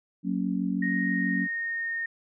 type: chord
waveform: sine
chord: F# major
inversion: none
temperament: just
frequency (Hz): 185 / 231.2 / 277.5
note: F#3 / A#3 / C#4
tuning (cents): 0 / -14 / +2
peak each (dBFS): -28 / -31 / -30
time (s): 0.23-1.48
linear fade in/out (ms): 50
type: tone with pitch glide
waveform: sine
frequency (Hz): 1864.7 to 1840.1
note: A#6 to A#6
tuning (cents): 0 to -23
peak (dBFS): -28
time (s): 0.82-2.06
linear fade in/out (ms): 5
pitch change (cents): -23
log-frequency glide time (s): 1.05-1.92
effects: none